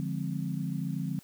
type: chord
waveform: sine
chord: D half-diminished seventh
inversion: none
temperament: equal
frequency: 146.83 / 174.61 / 207.7 / 261.6 Hz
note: D3 / F3 / Ab3 / C4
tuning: 0 / 0 / 0 / 0 cents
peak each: -34 / -34 / -38 / -38 dBFS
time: 0-1.19 s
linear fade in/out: 0 ms
effects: white hiss -58 dBFS RMS until 1.23 s